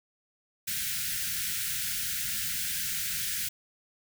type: band-stop noise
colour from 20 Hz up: white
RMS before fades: -32 dBFS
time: 0.67-3.49 s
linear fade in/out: 10 ms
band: 210 to 1400 Hz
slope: 96 dB/octave
effects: none